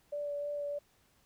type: tone with vibrato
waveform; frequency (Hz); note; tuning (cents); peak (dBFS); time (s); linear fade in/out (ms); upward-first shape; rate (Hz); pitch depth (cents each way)
sine; 580; D5; -22; -34; 0.12-0.79; 10; sine; 3.2; 12
effects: pink hiss -69 dBFS RMS until 1.25 s